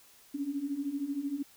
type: beating tone pair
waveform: sine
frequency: 272.8 / 285.8 Hz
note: C#4 / D4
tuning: -28 / -47 cents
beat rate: 13 Hz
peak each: -37 / -33 dBFS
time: 0.34-1.43 s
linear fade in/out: 10 ms
effects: white hiss -59 dBFS RMS until 1.56 s